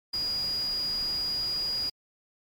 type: tone in noise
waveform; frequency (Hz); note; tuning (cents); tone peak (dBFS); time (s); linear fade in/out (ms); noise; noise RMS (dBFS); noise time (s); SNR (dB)
sine; 4877; D#8; -35; -27; 0.13-1.9; 10; pink; -43; 0.13-1.9; +13
effects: MP3 96 kbps